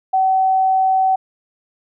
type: tone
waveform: sine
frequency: 760 Hz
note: F#5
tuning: 46 cents sharp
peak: -12 dBFS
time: 0.13-1.16 s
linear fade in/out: 10 ms
effects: none